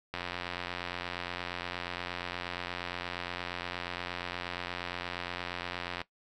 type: click train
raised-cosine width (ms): 0.3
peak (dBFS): -19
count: 521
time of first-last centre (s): 0.14-6.016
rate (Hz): 88.5
effects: noise-tail reverb RT60 0.1 s tail -17 dB re dry